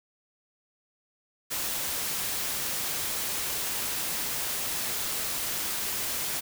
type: noise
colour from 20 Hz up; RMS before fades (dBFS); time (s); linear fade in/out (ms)
white; -31; 1.5-6.41; 20
effects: none